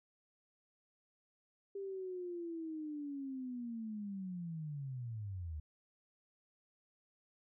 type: linear sweep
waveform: sine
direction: down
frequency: 398.3 to 73.42 Hz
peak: -40 dBFS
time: 1.75-5.6 s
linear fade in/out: 5 ms
effects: none